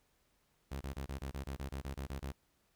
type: tone bursts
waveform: sawtooth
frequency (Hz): 68.2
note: C#2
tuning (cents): -28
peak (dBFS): -35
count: 13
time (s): 0.71-2.321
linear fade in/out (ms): 10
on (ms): 99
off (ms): 27
effects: pink hiss -75 dBFS RMS until 2.75 s